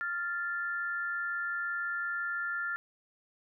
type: tone pair together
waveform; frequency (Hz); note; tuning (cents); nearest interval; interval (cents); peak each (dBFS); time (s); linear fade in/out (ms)
sine; 1392.9 / 1755; F6 / A6; -5 / -5; major third; 400; -33 / -36; 0.01-2.76; 0
effects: none